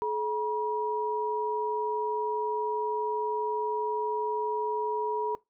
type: tone pair together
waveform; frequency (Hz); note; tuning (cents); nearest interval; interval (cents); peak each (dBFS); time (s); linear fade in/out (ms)
sine; 427.6 / 960; A4 / B5; -49 / -49; octave + major second; 1400; -30 / -29; 0.02-5.35; 0
effects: noise-tail reverb RT60 0.2 s tail -21 dB re dry